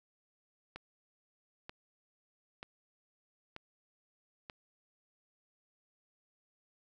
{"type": "click train", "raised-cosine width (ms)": 0.3, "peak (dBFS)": -28, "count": 5, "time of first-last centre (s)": [0.76, 4.498], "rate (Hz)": 1.07, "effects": []}